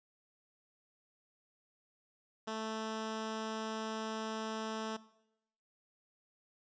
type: tone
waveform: 10% pulse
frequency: 220 Hz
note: A3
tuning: in tune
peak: -29 dBFS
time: 2.47-4.97 s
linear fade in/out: 10 ms
effects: noise-tail reverb RT60 0.8 s tail -19 dB re dry + resampled to 16000 Hz